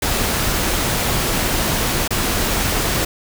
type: noise with dropouts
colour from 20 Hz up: pink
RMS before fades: -19 dBFS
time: 0.02-3.05 s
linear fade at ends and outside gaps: 5 ms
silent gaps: 2.078-2.106 s
effects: none